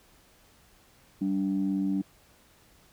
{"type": "tone pair together", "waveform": "sine", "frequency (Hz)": [193.5, 289.9], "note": ["G3", "D4"], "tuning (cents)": [-22, -22], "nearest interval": "perfect fifth", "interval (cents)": 700, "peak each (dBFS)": -27, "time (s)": [1.21, 2.02], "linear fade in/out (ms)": 10, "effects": ["tanh soft clip ceiling -19 dBFS", "pink hiss -60 dBFS RMS until 2.92 s"]}